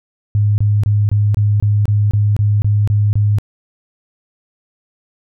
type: tone bursts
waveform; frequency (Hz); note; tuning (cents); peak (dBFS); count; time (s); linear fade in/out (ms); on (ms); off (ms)
sine; 103.83; G#2; 0; -10; 12; 0.35-3.385; 0; 230; 25
effects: none